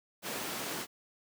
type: high-pass noise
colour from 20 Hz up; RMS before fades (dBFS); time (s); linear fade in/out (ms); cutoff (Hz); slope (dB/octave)
pink; -38; 0.22-0.87; 50; 240; 12
effects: none